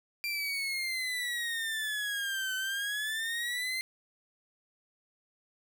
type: exponential two-way sweep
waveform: 30% pulse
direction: down then up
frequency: 2373 to 1520 to 2090 Hz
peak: -29 dBFS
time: 0.24-3.81 s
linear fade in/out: 0 ms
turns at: 2.55 s
effects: none